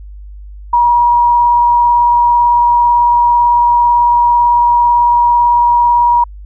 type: tone with vibrato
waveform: sine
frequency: 957 Hz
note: A#5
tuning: 45 cents sharp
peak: -6 dBFS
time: 0.73-6.24 s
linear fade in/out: 5 ms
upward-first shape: sine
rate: 18 Hz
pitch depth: 9 cents each way
effects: added 50 Hz sine -28 dBFS peak until 6.45 s